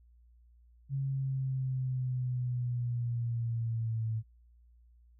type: exponential sweep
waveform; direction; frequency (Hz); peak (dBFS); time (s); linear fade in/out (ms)
sine; down; 137.4 to 110.6; -30; 0.89-4.23; 50
effects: added 59 Hz sine -58 dBFS peak until 5.19 s